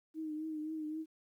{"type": "tone with vibrato", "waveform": "sine", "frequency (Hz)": 311.1, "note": "D#4", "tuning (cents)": 0, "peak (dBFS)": -37, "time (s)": [0.14, 1.06], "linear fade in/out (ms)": 50, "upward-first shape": "triangle", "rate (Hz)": 3.8, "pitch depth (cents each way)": 48, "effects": ["12-bit"]}